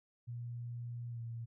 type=tone with pitch glide; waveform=sine; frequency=119.5 to 116.1 Hz; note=A#2 to A#2; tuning=+43 to -7 cents; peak=-40 dBFS; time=0.27-1.46 s; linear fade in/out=20 ms; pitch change=-50 cents; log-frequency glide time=1.1-1.2 s; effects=none